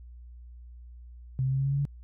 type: tone with pitch steps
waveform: sine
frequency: 130.7 / 132.52 / 134.37 / 136.25 / 138.15 / 140.08 / 142.04 Hz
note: C3 / C3 / C3 / C#3 / C#3 / C#3 / C#3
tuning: -1 / +22 / +46 / -29 / -6 / +18 / +43 cents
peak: -24 dBFS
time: 1.39-1.852 s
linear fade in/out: 0 ms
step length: 66 ms
effects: added 60 Hz sine -44 dBFS peak until 2.03 s